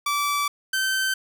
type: tone pair in turn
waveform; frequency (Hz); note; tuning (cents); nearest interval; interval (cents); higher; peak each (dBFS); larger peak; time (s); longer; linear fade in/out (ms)
sawtooth; 1157 / 1544.4; D6 / G6; -26 / -26; perfect fourth; 500; second; -18 / -18; neither; 0.06-0.48 / 0.73-1.14; first; 5
effects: none